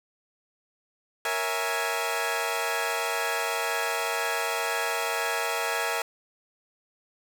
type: chord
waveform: 15% pulse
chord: A# half-diminished seventh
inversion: none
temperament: equal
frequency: 466.2 / 554.4 / 659.3 / 830.6 Hz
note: A#4 / C#5 / E5 / G#5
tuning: 0 / 0 / 0 / 0 cents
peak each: -25 / -29 / -25 / -25 dBFS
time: 1.25-6.02 s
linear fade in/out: 2 ms
effects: none